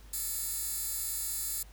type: tone with high-pass filter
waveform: 15% pulse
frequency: 443.1 Hz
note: A4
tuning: 12 cents sharp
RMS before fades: -35 dBFS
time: 0.13-1.63 s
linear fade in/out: 5 ms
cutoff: 9600 Hz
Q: 1
effects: added 50 Hz sine -50 dBFS peak until 1.72 s + pink hiss -59 dBFS RMS until 1.72 s